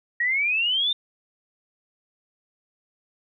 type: exponential sweep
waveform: sine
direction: up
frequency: 1876 to 3655 Hz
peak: -20 dBFS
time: 0.2-0.93 s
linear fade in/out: 5 ms
effects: none